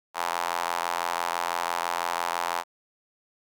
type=tone with high-pass filter; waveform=sawtooth; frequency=86 Hz; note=F2; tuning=26 cents flat; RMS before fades=-29 dBFS; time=0.14-2.64 s; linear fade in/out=50 ms; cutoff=900 Hz; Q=2.8; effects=none